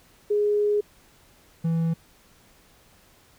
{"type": "tone pair in turn", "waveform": ["sine", "triangle"], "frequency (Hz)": [415.3, 164.81], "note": ["G#4", "E3"], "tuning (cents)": [0, 0], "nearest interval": "octave + major third", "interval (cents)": 1600, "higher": "first", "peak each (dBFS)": -19, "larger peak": "neither", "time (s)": [[0.3, 0.81], [1.64, 1.94]], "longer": "first", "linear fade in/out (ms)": 10, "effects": ["pink hiss -57 dBFS RMS until 3.38 s"]}